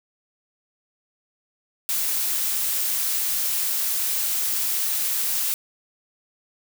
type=noise; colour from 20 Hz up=blue; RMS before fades=-24 dBFS; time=1.89-5.54 s; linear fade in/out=0 ms; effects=none